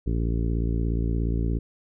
harmonic tone, 57 Hz, A#1, 38 cents flat, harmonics 1 / 2 / 3 / 4 / 5 / 6 / 7 / 8, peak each -24 / -29 / -32 / -36 / -34 / -39 / -38 / -44 dBFS, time 0.06-1.59 s, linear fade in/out 10 ms, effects none

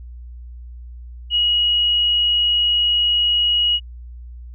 sine tone, 2900 Hz, F#7, 35 cents flat, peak -14 dBFS, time 1.3-3.8 s, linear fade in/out 50 ms, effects added 60 Hz sine -33 dBFS peak until 4.54 s

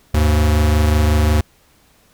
square tone pair together, 75.8 / 101.29 Hz, D#2 / G#2, -45 / -43 cents, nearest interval perfect fourth, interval 502 cents, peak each -13 / -20 dBFS, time 0.14-1.41 s, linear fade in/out 5 ms, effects pink hiss -54 dBFS RMS until 2.13 s

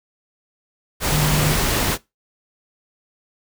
sine tone in noise, 150.9 Hz, D3, 47 cents sharp, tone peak -18 dBFS, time 1.1-1.57 s, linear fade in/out 50 ms, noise pink, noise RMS -20 dBFS, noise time 1-1.98 s, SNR -1 dB, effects noise-tail reverb RT60 0.2 s tail -20 dB re dry

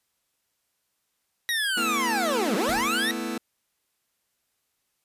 25% pulse linear two-way sweep, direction down then up, 1919 to 179.1 to 1919 Hz, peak -20 dBFS, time 1.49-3.11 s, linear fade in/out 0 ms, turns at 2.55 s
sawtooth chord, A suspended second, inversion none, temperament just, 220 / 247.5 / 330 Hz, A3 / B3 / E4, 0 / +4 / +2 cents, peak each -29 / -29 / -28 dBFS, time 1.77-3.38 s, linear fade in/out 5 ms
pink noise with exponential decay, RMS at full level -30 dBFS, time 2.69-3.07 s, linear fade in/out 0 ms, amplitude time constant 81 ms
effects white hiss -75 dBFS RMS until 5.04 s + resampled to 32000 Hz

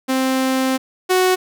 sawtooth tone pair in turn, 262.1 / 369.6 Hz, C4 / F#4, +3 / -2 cents, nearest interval tritone, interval 595 cents, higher second, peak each -12 / -9 dBFS, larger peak second, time 0.08-0.78 / 1.09-1.36 s, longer first, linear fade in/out 20 ms, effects none

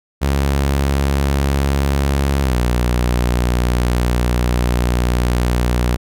sawtooth tone with pitch glide, 69.3 to 60.68 Hz, C#2 to B1, 0 to -30 cents, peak -10 dBFS, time 0.21-5.97 s, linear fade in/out 20 ms, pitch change -230 cents, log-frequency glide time 2.42-2.55 s, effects none

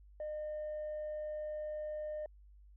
sine tone, 608 Hz, D#5, 40 cents flat, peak -36 dBFS, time 0.2-2.26 s, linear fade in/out 2 ms, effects tanh soft clip ceiling -36 dBFS + added 50 Hz sine -56 dBFS peak until 2.76 s

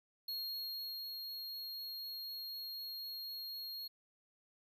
square tone with ADSR envelope, 4276 Hz, C8, 37 cents sharp, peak -39 dBFS, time 0.28-3.88 s, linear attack 5 ms, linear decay 810 ms, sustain -4 dB, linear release 10 ms, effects none

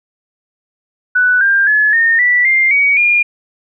sine tone with pitch steps, 1488 / 1594.8 / 1709.3 / 1831.9 / 1963.4 / 2104 / 2255 / 2417 Hz, F#6 / G6 / G#6 / A#6 / B6 / C7 / C#7 / D7, +9 / +29 / +49 / -31 / -11 / +9 / +29 / +49 cents, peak -8 dBFS, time 1.15-3.23 s, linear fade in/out 10 ms, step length 260 ms, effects none

